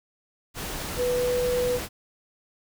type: tone in noise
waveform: sine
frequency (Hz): 493.9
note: B4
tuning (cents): 0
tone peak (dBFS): -22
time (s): 0.96-1.8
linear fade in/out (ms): 50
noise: pink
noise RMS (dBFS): -33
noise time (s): 0.54-1.89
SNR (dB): +8
effects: none